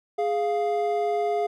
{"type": "tone pair together", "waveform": "triangle", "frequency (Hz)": [415.7, 698.5], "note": ["G#4", "F5"], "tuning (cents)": [2, 0], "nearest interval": "major sixth", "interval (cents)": 898, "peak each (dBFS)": -23, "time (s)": [0.18, 1.47], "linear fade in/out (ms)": 10, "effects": []}